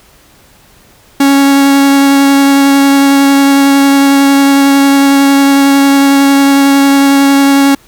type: tone with vibrato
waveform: 45% pulse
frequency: 277.2 Hz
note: C#4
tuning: in tune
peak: -4 dBFS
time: 1.2-7.75 s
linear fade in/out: 5 ms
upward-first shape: triangle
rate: 11 Hz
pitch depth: 11 cents each way
effects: pink hiss -43 dBFS RMS until 7.87 s